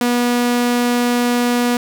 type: tone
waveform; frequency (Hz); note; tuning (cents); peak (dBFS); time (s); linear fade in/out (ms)
sawtooth; 242.5; B3; -31; -10; 0.01-1.77; 2
effects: none